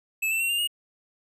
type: tone with pitch steps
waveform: square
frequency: 2610 / 2671 / 2733 / 2797 / 2863 Hz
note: E7 / E7 / F7 / F7 / F7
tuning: -18 / +22 / -38 / +2 / +42 cents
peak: -24 dBFS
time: 0.22-0.675 s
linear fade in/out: 10 ms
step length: 91 ms
effects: none